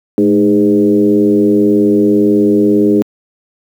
sine tone with frequency modulation, 311.1 Hz, D#4, in tune, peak -6 dBFS, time 0.18-3.02 s, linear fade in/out 0 ms, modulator 98.2 Hz, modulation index 1.3, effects high-pass 150 Hz 12 dB/octave + 7-bit

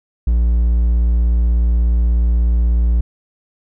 triangle tone, 58.27 Hz, A#1, in tune, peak -9 dBFS, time 0.27-3.01 s, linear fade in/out 5 ms, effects none

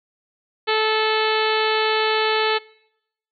harmonic tone, 436.1 Hz, A4, 15 cents flat, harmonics 1 / 2 / 3 / 4 / 5 / 6 / 7 / 8 / 9 / 10, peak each -21 / -24 / -26 / -27 / -28 / -29 / -29 / -30 / -31 / -31 dBFS, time 0.67-2.59 s, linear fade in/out 20 ms, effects noise-tail reverb RT60 0.8 s tail -24 dB re dry

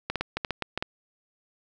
clicks, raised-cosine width 0.3 ms, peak -12 dBFS, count 9, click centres 0.1 / 0.157 / 0.21 / 0.37 / 0.448 / 0.507 / 0.623 / 0.776 / 0.825 s, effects none

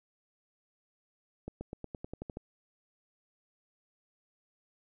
accelerating click train, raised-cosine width 2 ms, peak -26 dBFS, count 10, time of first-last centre 1.48-2.371 s, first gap 130 ms, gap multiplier 0.93, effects none

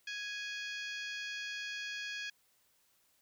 harmonic tone with a mistuned harmonic, 830.6 Hz, G#5, in tune, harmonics 2 / 3 / 4 / 5 / 6 / 7 / 8, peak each -42 / -44 / -46 / -50 / -51 / -56 / -57 dBFS, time 0.07-2.3 s, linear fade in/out 5 ms, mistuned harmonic 5, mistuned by +100 cents, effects white hiss -72 dBFS RMS until 3.21 s

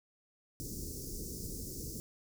pink band-stop noise, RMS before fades -42 dBFS, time 0.6-2 s, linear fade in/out 0 ms, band 450 to 5100 Hz, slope 48 dB/octave, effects none

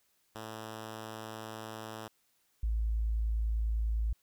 5% pulse / sine tone pair in turn, 110 / 55 Hz, A2 / A1, 0 / 0 cents, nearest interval octave, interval 1200 cents, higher first, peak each -30 / -28 dBFS, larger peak second, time 0.35-2.08 / 2.63-4.13 s, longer first, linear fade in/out 5 ms, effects white hiss -73 dBFS RMS until 4.22 s

